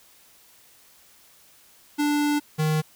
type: tone pair in turn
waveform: square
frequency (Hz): 293.7 / 155.15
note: D4 / D#3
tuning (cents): 0 / -5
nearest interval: major seventh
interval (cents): 1105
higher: first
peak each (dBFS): -21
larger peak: neither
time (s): 1.98-2.4 / 2.58-2.82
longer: first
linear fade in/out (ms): 20
effects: white hiss -55 dBFS RMS until 2.95 s